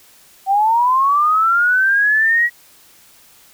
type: linear sweep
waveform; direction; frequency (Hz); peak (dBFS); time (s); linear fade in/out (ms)
sine; up; 760 to 1929; -11; 0.46-2.5; 50
effects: white hiss -48 dBFS RMS until 3.53 s